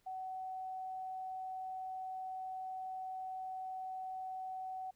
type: tone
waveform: sine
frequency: 752 Hz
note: F#5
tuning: 28 cents sharp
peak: -40 dBFS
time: 0.06-4.91 s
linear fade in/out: 10 ms
effects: pink hiss -75 dBFS RMS until 4.95 s